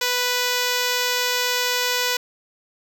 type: tone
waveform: 5% pulse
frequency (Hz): 493.9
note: B4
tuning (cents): 0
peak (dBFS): -8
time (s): 0.01-2.17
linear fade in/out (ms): 5
effects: none